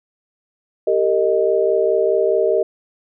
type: chord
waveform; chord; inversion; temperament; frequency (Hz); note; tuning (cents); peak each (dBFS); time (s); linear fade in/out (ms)
sine; Eb major; first; equal with one note detuned; 392 / 456.8 / 622.3; G4 / Bb4 / Eb5; 0 / -35 / 0; -18; 0.87-2.63; 5
effects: none